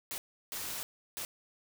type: noise bursts at uneven times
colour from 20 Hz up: white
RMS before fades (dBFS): -39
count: 3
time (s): 0.11-0.18 / 0.52-0.83 / 1.17-1.25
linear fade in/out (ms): 0
effects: none